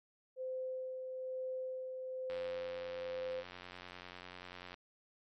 sine tone with tremolo, 516 Hz, C5, 24 cents flat, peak -37 dBFS, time 0.36-3.44 s, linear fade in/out 50 ms, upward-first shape sine, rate 1.1 Hz, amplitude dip 35%
click train, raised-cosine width 0.3 ms, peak -32 dBFS, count 221, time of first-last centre 2.3-4.742 s, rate 90.1 Hz
effects MP3 48 kbps

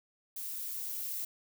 violet noise with level ramp, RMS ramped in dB -40 to -37 dBFS, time 0.36-1.25 s, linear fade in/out 5 ms, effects none

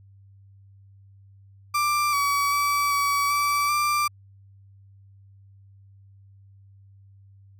35% pulse tone with pitch steps, 1181 / 1138 / 1150 / 1139 / 1156 / 1182 Hz, D6 / C#6 / D6 / C#6 / D6 / D6, +9 / +45 / -37 / +47 / -28 / +11 cents, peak -19 dBFS, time 1.74-4.08 s, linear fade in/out 10 ms, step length 390 ms, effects added 98 Hz sine -49 dBFS peak until 7.59 s

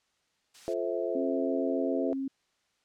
blue noise, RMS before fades -45 dBFS, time 0.54-0.74 s, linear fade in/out 10 ms
sine chord, F major seventh, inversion none, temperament just, 349.2 / 436.5 / 523.8 / 654.8 Hz, F4 / A4 / C5 / E5, 0 / -14 / +2 / -12 cents, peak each -34 dBFS, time 0.68-2.13 s, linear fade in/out 0 ms
sine tone, 269.5 Hz, C#4, 49 cents flat, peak -30 dBFS, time 1.15-2.28 s, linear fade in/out 5 ms
effects white hiss -73 dBFS RMS until 2.84 s + low-pass 6000 Hz 12 dB/octave

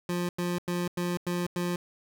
25% pulse tone bursts, 176 Hz, F3, 14 cents sharp, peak -24 dBFS, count 6, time 0.09-1.76 s, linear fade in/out 2 ms, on 200 ms, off 94 ms, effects none

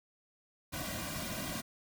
pink noise with comb filter, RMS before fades -39 dBFS, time 0.72-1.62 s, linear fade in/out 20 ms, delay 2.3 ms, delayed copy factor -1, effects none

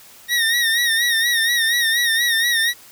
25% pulse tone with vibrato, 1864.7 Hz, A#6, in tune, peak -12 dBFS, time 0.28-2.74 s, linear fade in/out 50 ms, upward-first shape sine, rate 4.2 Hz, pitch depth 68 cents each way, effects white hiss -45 dBFS RMS until 2.91 s

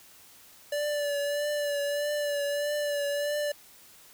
square tone with vibrato, 581 Hz, D5, 19 cents flat, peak -28 dBFS, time 0.72-3.52 s, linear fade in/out 5 ms, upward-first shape triangle, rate 1.6 Hz, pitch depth 35 cents each way, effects white hiss -54 dBFS RMS until 4.13 s

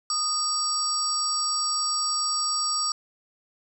sine tone cluster, 1235 / 4613 / 5580 / 7850 Hz, D#6 / D8 / F8 / B8, -13 / -32 / -2 / -11 cents, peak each -29 dBFS, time 0.1-2.92 s, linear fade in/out 2 ms, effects 9-bit

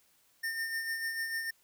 square tone with tremolo, 1814 Hz, A#6, 48 cents flat, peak -32 dBFS, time 0.43-1.51 s, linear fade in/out 10 ms, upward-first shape sine, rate 6.7 Hz, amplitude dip 45%, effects white hiss -68 dBFS RMS until 1.63 s

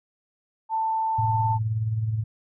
sine tone, 888 Hz, A5, 16 cents sharp, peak -22 dBFS, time 0.69-1.59 s, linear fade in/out 50 ms
sine tone with tremolo, 110 Hz, A2, in tune, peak -20 dBFS, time 1.18-2.24 s, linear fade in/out 10 ms, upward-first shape triangle, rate 19 Hz, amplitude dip 60%
effects none

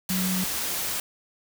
sine tone in noise, 185.7 Hz, F#3, 7 cents sharp, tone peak -25 dBFS, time 0.1-0.44 s, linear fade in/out 2 ms, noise white, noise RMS -29 dBFS, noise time 0.09-1 s, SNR +1 dB, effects none

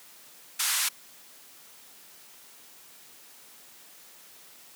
white band-pass noise, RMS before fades -27 dBFS, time 0.59-0.89 s, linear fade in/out 10 ms, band 1000 to 12000 Hz, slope 24 dB/octave, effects white hiss -52 dBFS RMS until 4.75 s + high-pass 150 Hz 12 dB/octave

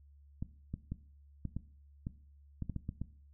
clicks, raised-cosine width 5 ms, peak -25 dBFS, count 11, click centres 0.425 / 0.74 / 0.92 / 1.453 / 1.566 / 2.069 / 2.623 / 2.697 / 2.763 / 2.891 / 3.016 s, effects noise-tail reverb RT60 0.5 s tail -18 dB re dry + added 71 Hz sine -57 dBFS peak until 3.33 s

